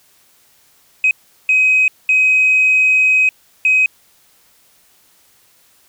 sine tone bursts at uneven times, 2527 Hz, D#7, 26 cents sharp, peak -8 dBFS, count 4, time 1.04-1.11 / 1.49-1.88 / 2.09-3.29 / 3.65-3.86 s, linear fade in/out 2 ms, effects tanh soft clip ceiling -5 dBFS + white hiss -53 dBFS RMS until 5.88 s

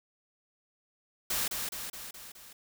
white noise with echo, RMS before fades -31 dBFS, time 1.3-1.48 s, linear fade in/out 5 ms, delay 210 ms, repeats 5, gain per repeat -4 dB, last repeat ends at 2.53 s, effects none

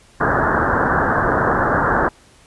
white low-pass noise, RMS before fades -17 dBFS, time 0.2-2.09 s, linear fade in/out 10 ms, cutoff 1700 Hz, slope 96 dB/octave, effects pink hiss -50 dBFS RMS until 2.46 s + resampled to 24000 Hz

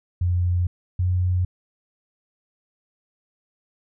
sine tone pair in turn, 88.7 / 90.56 Hz, F2 / F#2, +27 / -37 cents, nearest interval unison, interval 36 cents, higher second, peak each -18 dBFS, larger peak neither, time 0.21-0.67 / 0.99-1.45 s, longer neither, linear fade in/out 5 ms, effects none

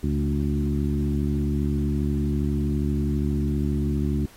harmonic tone with a mistuned harmonic, 72.4 Hz, D2, 24 cents flat, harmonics 1 / 2 / 3 / 4 / 5, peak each -25 / -27 / -27 / -30 / -34 dBFS, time 0.03-4.26 s, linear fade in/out 5 ms, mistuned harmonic 2, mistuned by -30 cents, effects pink hiss -51 dBFS RMS until 4.36 s + AAC 48 kbps

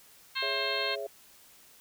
harmonic tone, 530 Hz, C5, 22 cents sharp, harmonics 2 / 3 / 4 / 5 / 6 / 7 / 8, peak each -38 / -37 / -37 / -37 / -38 / -39 / -35 dBFS, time 0.35-0.96 s, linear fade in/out 20 ms
sine chord, C# minor, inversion second, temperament just, 415.8 / 554.4 / 665.2 Hz, G#4 / C#5 / E5, +2 / 0 / +16 cents, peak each -38 dBFS, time 0.42-1.07 s, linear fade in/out 5 ms
effects white hiss -57 dBFS RMS until 1.8 s

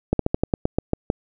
slowing click train, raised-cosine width 2 ms, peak -5 dBFS, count 10, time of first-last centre 0.13-1.101 s, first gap 63 ms, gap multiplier 1.13, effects none

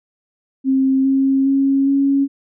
sine tone with pitch steps, 266.2 / 269.6 / 273.1 / 276.5 Hz, C4 / C#4 / C#4 / C#4, +30 / -48 / -26 / -4 cents, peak -12 dBFS, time 0.64-2.28 s, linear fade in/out 50 ms, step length 410 ms, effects none

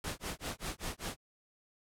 pink noise with tremolo, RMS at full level -37 dBFS, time 0.04-1.17 s, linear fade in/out 2 ms, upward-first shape sine, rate 5.1 Hz, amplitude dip 100%, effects low-pass 12000 Hz 12 dB/octave

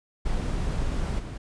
brown noise with level steps, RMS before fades -27 / -34 dBFS, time 0.25-1.38 s, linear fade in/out 10 ms, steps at 1.18 s, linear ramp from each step 20 ms, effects resampled to 22050 Hz

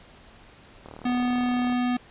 click train, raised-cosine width 1 ms, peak -27 dBFS, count 34, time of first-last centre 0.86-1.724 s, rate 38.2 Hz
square tone, 246.9 Hz, B3, in tune, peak -23 dBFS, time 1.05-1.97 s, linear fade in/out 5 ms
effects pink hiss -51 dBFS RMS until 2.1 s + resampled to 8000 Hz

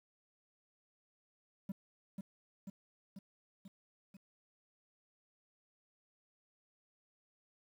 triangle tone with echo, 194.6 Hz, G3, 12 cents flat, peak -35 dBFS, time 1.69-1.72 s, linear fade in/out 5 ms, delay 490 ms, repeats 5, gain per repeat -3 dB, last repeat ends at 4.17 s, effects 11-bit

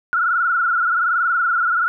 sine tone with frequency modulation, 1396.9 Hz, F6, in tune, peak -15 dBFS, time 0.13-1.88 s, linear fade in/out 0 ms, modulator 21.2 Hz, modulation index 3.4, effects none

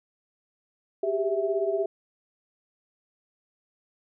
sine tone cluster, 386.2 / 402.9 / 658 Hz, G4 / G4 / E5, -26 / +48 / -3 cents, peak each -28 dBFS, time 1.03-1.86 s, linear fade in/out 5 ms, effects none

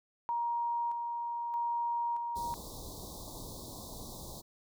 sine tone with tremolo, 943 Hz, A#5, 20 cents sharp, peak -30 dBFS, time 0.29-2.54 s, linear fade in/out 0 ms, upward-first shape square, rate 0.8 Hz, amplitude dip 35%
pink band-stop noise, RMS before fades -45 dBFS, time 2.35-4.42 s, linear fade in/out 20 ms, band 1100 to 3600 Hz, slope 96 dB/octave
effects none

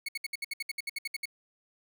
30% pulse tone bursts, 2208 Hz, C#7, 7 cents flat, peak -29 dBFS, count 14, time 0.06-1.256 s, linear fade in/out 5 ms, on 26 ms, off 64 ms, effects none

